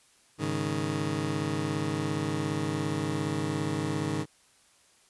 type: chord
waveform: 20% pulse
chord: Ab suspended fourth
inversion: none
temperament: just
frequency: 103.83 / 138.43 / 155.74 Hz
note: Ab2 / Db3 / Eb3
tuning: 0 / -2 / +2 cents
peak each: -30 / -29 / -27 dBFS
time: 0.38-4.26 s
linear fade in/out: 50 ms
effects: white hiss -62 dBFS RMS until 5.09 s + resampled to 24000 Hz